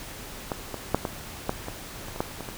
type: clicks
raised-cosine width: 1 ms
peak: -13 / -17 / -6 / -13 / -10 / -19 / -25 / -22 / -10 / -21 / -22 dBFS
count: 11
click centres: 0.518 / 0.743 / 0.946 / 1.052 / 1.494 / 1.684 / 2.084 / 2.161 / 2.205 / 2.407 / 2.488 s
effects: pink hiss -40 dBFS RMS until 2.57 s